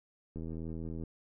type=click train; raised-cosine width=3 ms; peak=-29 dBFS; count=56; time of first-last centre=0.36-1.037 s; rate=81.3 Hz; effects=none

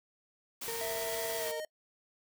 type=noise; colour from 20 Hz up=white; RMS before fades=-40 dBFS; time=0.61-1.52 s; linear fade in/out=10 ms
type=tone with tremolo; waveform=35% pulse; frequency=460.6 Hz; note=A#4; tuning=21 cents flat; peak=-35 dBFS; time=0.68-1.6 s; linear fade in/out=0 ms; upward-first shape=sine; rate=18 Hz; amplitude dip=25%
type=tone with pitch glide; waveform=square; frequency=659.3 to 618.7 Hz; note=E5 to D#5; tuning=0 to -10 cents; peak=-38 dBFS; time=0.81-1.65 s; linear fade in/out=2 ms; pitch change=-110 cents; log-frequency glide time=1.37-1.49 s
effects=noise-tail reverb RT60 0.1 s tail -26 dB re dry

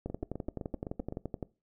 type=two click trains; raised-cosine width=2 ms; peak=-22 / -24 dBFS; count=17 / 9; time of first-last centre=0.06-1.428 / 0.1-1.124 s; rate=11.7 / 7.81 Hz; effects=noise-tail reverb RT60 0.3 s tail -21 dB re dry

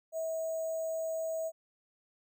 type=tone with sample-and-hold; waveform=sine; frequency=646 Hz; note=E5; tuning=35 cents flat; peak=-32 dBFS; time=0.12-1.52 s; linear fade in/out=50 ms; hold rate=7350 Hz; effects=none

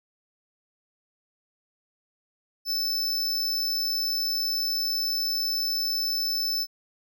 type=tone; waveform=square; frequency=5274 Hz; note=E8; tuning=in tune; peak=-25 dBFS; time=2.65-6.67 s; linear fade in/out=50 ms; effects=none

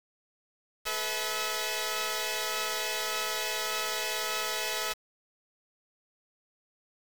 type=tone cluster; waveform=5% pulse; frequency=430.1 / 494.6 / 646 Hz; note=A4 / B4 / E5; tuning=-39 / +3 / -35 cents; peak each=-24 dBFS; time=0.85-4.94 s; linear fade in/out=20 ms; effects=7-bit

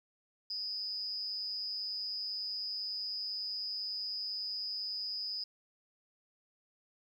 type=tone with amplitude modulation; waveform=sine; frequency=4978 Hz; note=D#8; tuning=in tune; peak=-32 dBFS; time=0.5-5.44 s; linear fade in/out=5 ms; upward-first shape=sine; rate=210 Hz; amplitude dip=80%; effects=11-bit

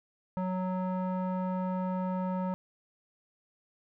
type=tone with low-pass filter; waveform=square; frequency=185 Hz; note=F#3; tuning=in tune; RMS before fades=-32 dBFS; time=0.37-2.54 s; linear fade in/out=0 ms; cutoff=990 Hz; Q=2.2; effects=none

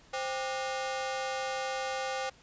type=ring-modulated tone; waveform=sawtooth; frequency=659.3 Hz; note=E5; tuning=in tune; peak=-25 dBFS; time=0.13-2.3 s; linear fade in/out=10 ms; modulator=134 Hz; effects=pink hiss -59 dBFS RMS until 2.42 s + resampled to 16000 Hz

